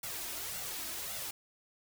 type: noise with flanger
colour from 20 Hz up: white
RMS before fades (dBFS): -40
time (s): 0.03-1.31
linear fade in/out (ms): 5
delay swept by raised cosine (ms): 1.4 to 3.2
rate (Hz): 1.8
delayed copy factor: +0.6
effects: none